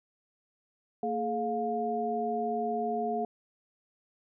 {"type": "tone cluster", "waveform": "sine", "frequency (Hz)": [228.2, 424.1, 707], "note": ["A#3", "G#4", "F5"], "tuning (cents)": [-37, 36, 21], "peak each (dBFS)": [-35, -33, -31], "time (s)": [1.03, 3.25], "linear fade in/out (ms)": 2, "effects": []}